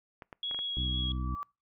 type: clicks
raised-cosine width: 0.5 ms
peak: -29 dBFS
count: 5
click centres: 0.222 / 0.328 / 0.512 / 0.546 / 0.59 s
type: tone with vibrato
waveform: sine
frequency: 3322 Hz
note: G#7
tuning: in tune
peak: -32 dBFS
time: 0.43-1.12 s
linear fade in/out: 2 ms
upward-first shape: triangle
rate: 5.9 Hz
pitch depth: 12 cents each way
type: tone with exponential growth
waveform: sine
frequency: 1156 Hz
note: D6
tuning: 28 cents flat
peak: -33 dBFS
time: 0.74-1.43 s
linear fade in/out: 0 ms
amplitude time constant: 150 ms
type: harmonic tone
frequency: 63.2 Hz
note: B1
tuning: 41 cents sharp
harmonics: 1 / 2 / 3 / 4 / 5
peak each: -32 / -38 / -42 / -44 / -46 dBFS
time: 0.77-1.35 s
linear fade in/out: 0 ms
effects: noise-tail reverb RT60 0.3 s tail -26 dB re dry